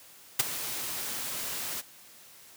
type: noise with ADSR envelope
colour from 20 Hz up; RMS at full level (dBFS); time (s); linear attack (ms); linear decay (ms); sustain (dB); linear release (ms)
white; -20; 0.39-1.82; 9; 16; -15; 25
effects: white hiss -53 dBFS RMS until 2.56 s + high-pass 80 Hz 12 dB/octave